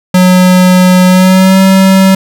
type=tone with pitch glide; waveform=square; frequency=182.9 to 191.11 Hz; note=F#3 to G3; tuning=-20 to -44 cents; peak=-3 dBFS; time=0.14-2.15 s; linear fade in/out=5 ms; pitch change=+76 cents; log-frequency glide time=1.06-1.6 s; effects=none